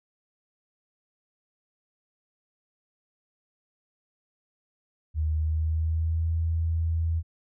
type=tone with pitch glide; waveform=sine; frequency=77.78 to 82.03 Hz; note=D#2 to E2; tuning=0 to -8 cents; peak=-23 dBFS; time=5.14-7.23 s; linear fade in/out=50 ms; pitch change=+92 cents; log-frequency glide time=5.33-6.29 s; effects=none